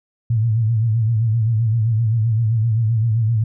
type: tone with vibrato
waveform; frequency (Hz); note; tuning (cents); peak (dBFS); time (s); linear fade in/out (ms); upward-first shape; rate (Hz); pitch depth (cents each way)
sine; 112.5; A2; +39; -14; 0.3-3.44; 5; sine; 7.7; 89
effects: none